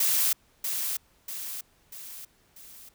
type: noise with echo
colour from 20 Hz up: blue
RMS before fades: -24 dBFS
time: 0-0.33 s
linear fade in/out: 5 ms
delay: 640 ms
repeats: 4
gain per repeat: -6 dB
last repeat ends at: 2.89 s
effects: pink hiss -64 dBFS RMS until 2.94 s